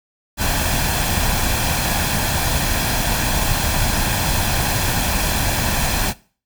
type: noise with comb filter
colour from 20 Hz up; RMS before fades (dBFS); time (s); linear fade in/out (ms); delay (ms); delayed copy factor
pink; -19; 0.37-6.14; 50; 1.2; +0.5
effects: noise-tail reverb RT60 0.4 s tail -20 dB re dry